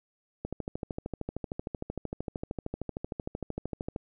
click train, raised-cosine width 2 ms, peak -20 dBFS, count 47, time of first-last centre 0.45-3.961 s, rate 13.1 Hz, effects none

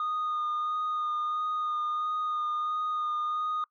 sine tone with vibrato, 1229 Hz, D#6, 22 cents flat, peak -26 dBFS, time 0-3.64 s, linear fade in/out 2 ms, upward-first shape sine, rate 1.5 Hz, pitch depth 15 cents each way, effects noise-tail reverb RT60 0.1 s tail -22 dB re dry + tanh soft clip ceiling -26 dBFS

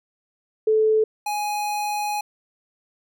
sine / square tone pair in turn, 435.6 / 833.1 Hz, A4 / G#5, -17 / +5 cents, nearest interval major seventh, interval 1122 cents, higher second, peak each -15 / -24 dBFS, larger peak first, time 0.67-1.04 / 1.26-2.21 s, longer second, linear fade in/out 5 ms, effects none

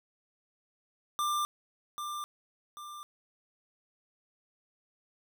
square tone with echo, 1189 Hz, D6, 21 cents sharp, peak -29 dBFS, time 1.19-1.45 s, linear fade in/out 0 ms, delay 790 ms, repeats 2, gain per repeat -7 dB, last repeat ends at 3.03 s, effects none

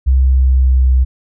sine tone with pitch glide, 65.41 to 64.17 Hz, C2 to C2, 0 to -33 cents, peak -7 dBFS, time 0.06-1.05 s, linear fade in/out 20 ms, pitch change -33 cents, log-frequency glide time 0.21-0.92 s, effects none

